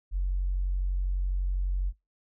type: tone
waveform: sine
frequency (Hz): 46.01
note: F#1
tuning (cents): -9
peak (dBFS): -24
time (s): 0.11-1.93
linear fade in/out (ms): 50
effects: noise-tail reverb RT60 0.2 s tail -24 dB re dry + tanh soft clip ceiling -20 dBFS